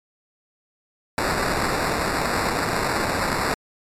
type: noise with sample-and-hold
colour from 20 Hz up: white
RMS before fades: -23 dBFS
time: 1.18-3.54 s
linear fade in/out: 0 ms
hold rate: 3150 Hz
effects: low-pass 12000 Hz 12 dB/octave + MP3 96 kbps